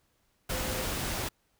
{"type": "tone in noise", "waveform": "sine", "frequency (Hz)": 515, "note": "C5", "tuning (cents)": -28, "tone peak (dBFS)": -38, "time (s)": [0.51, 0.85], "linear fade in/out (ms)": 10, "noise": "pink", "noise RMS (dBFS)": -33, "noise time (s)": [0.49, 1.29], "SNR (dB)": -8, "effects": ["pink hiss -72 dBFS RMS until 1.59 s"]}